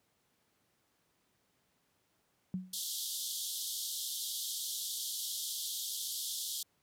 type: tone with exponential decay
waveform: sine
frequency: 185 Hz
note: F#3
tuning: in tune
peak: -30 dBFS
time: 2.54-2.79 s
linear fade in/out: 0 ms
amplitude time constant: 54 ms
type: band-pass noise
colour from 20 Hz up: pink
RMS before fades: -39 dBFS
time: 2.73-6.63 s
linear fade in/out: 5 ms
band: 3200 to 15000 Hz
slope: 96 dB/octave
effects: pink hiss -75 dBFS RMS until 6.82 s + high-pass 100 Hz 12 dB/octave